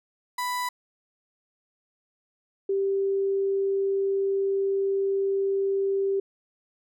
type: tone pair in turn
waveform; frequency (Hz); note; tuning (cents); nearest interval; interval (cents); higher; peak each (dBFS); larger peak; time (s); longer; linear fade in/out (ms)
35% pulse / sine; 990 / 391.9; B5 / G4; +4 / 0; octave + major third; 1604; first; -25 / -22; second; 0.38-0.69 / 2.69-6.2; second; 5
effects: none